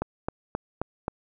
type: click train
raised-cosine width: 1 ms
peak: -13 dBFS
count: 5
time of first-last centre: 0.02-1.081 s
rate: 3.77 Hz
effects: none